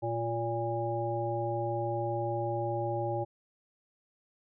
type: harmonic tone with a mistuned harmonic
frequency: 116.54 Hz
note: A#2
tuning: in tune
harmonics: 1 / 3 / 5 / 7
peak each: -35 / -35 / -35 / -35 dBFS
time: 0.02-3.25 s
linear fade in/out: 20 ms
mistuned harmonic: 5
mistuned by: -21 cents
effects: none